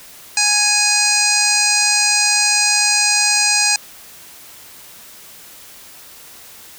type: harmonic tone with a mistuned harmonic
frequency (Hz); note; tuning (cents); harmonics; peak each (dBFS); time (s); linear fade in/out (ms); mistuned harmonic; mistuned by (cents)
830.6; G#5; 0; 1 / 2 / 3 / 5 / 6 / 7 / 8 / 9 / 10; -24 / -24 / -19 / -22 / -19 / -25 / -19 / -25 / -21; 0.37-3.76; 2; 6; -23
effects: white hiss -40 dBFS RMS until 6.78 s